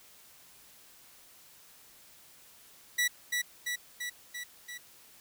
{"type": "tone with echo", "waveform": "sawtooth", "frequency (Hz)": 1950, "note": "B6", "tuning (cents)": -23, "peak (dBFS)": -22, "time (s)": [2.98, 3.08], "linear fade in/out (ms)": 10, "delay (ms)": 340, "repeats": 5, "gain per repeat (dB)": -3, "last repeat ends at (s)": 4.78, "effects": ["white hiss -57 dBFS RMS until 5.2 s"]}